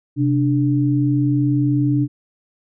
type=tone pair together; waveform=sine; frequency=130.11 / 293.7 Hz; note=C3 / D4; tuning=-9 / 0 cents; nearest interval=octave + major second; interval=1409 cents; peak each=-17 dBFS; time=0.16-2.08 s; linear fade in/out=50 ms; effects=none